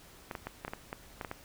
clicks, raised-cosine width 0.5 ms, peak -22 dBFS, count 10, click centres 0.312 / 0.352 / 0.47 / 0.649 / 0.68 / 0.735 / 0.929 / 1.212 / 1.248 / 1.314 s, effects pink hiss -55 dBFS RMS until 1.44 s

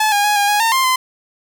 sawtooth tone with pitch steps, 861 / 816 / 833 / 812 / 829 / 909 / 1052 / 1030 Hz, A5 / G#5 / G#5 / G#5 / G#5 / A#5 / C6 / C6, -38 / -31 / +5 / -39 / -3 / -44 / +9 / -28 cents, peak -9 dBFS, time 0-0.96 s, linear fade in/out 5 ms, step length 120 ms, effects none

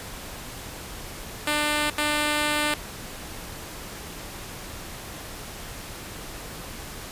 5% pulse tone bursts at uneven times, 298.3 Hz, D4, 27 cents sharp, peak -11 dBFS, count 2, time 1.47-1.9 / 1.98-2.74 s, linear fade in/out 2 ms, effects pink hiss -38 dBFS RMS until 7.11 s + resampled to 32000 Hz

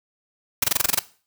white noise bursts, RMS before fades -18 dBFS, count 9, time 0.62-0.992 s, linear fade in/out 5 ms, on 20 ms, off 24 ms, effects noise-tail reverb RT60 0.4 s tail -18 dB re dry

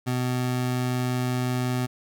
25% pulse tone, 125.5 Hz, B2, 28 cents sharp, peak -20 dBFS, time 0.06-1.87 s, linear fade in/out 20 ms, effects none

